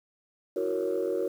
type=chord; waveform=sine; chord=F# dominant seventh; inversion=third; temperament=equal; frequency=329.6 / 370 / 466.2 / 554.4 Hz; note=E4 / F#4 / A#4 / C#5; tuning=0 / 0 / 0 / 0 cents; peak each=-34 / -29 / -30 / -32 dBFS; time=0.56-1.28 s; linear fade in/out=5 ms; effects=tanh soft clip ceiling -20 dBFS + 9-bit